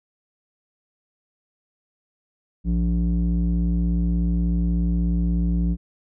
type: tone with low-pass filter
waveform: square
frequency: 58.27 Hz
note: A#1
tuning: in tune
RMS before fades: -21 dBFS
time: 2.64-5.77 s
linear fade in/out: 50 ms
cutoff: 220 Hz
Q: 5
effects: none